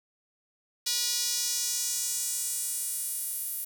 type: tone with high-pass filter sweep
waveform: sawtooth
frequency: 483.2 Hz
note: B4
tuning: 38 cents flat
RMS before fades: -31 dBFS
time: 0.86-3.65 s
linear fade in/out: 10 ms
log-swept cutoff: 4600 to 12000 Hz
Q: 1.9
effects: 9-bit